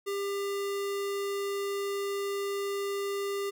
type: tone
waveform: square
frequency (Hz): 399.3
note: G4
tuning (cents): +32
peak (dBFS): -31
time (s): 0.06-3.51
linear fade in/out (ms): 20
effects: none